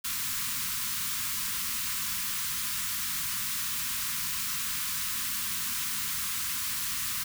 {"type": "band-stop noise", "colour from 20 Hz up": "white", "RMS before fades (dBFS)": -32, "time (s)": [0.04, 7.24], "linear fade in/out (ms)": 10, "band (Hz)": [260, 970], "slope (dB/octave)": 96, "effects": []}